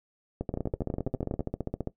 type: two click trains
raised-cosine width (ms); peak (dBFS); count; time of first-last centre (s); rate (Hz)
2; -17 / -17; 13 / 21; 0.41-1.394 / 0.54-1.873; 12.2 / 15
effects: noise-tail reverb RT60 0.1 s tail -17 dB re dry